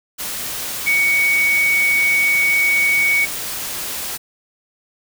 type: tone in noise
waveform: sine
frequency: 2238 Hz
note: C#7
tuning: 16 cents sharp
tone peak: -13 dBFS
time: 0.86-3.26 s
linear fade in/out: 20 ms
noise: white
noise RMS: -26 dBFS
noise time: 0.18-4.18 s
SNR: +10 dB
effects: none